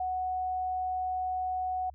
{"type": "tone", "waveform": "sine", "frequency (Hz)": 740, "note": "F#5", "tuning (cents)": 0, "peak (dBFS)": -29, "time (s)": [0, 1.9], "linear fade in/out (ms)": 5, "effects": ["added 71 Hz sine -49 dBFS peak until 1.94 s"]}